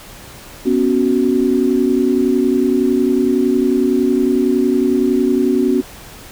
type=chord; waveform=sine; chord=B suspended second; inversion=none; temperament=just; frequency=246.9 / 277.8 / 370.4 Hz; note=B3 / C#4 / F#4; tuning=0 / +4 / +2 cents; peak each=-16 dBFS; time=0.65-5.82 s; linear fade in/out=20 ms; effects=pink hiss -37 dBFS RMS until 6.31 s